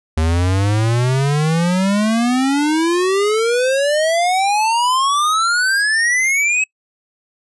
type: exponential sweep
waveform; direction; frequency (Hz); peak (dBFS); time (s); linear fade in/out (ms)
square; up; 77.78 to 2582; -14; 0.17-6.64; 5
effects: noise-tail reverb RT60 0.1 s tail -26 dB re dry + resampled to 24000 Hz